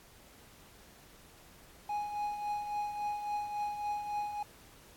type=tone with tremolo; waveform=triangle; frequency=830.6 Hz; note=G#5; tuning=in tune; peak=-29 dBFS; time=1.89-4.43 s; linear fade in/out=5 ms; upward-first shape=triangle; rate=3.6 Hz; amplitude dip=60%; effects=pink hiss -58 dBFS RMS until 4.96 s + AAC 64 kbps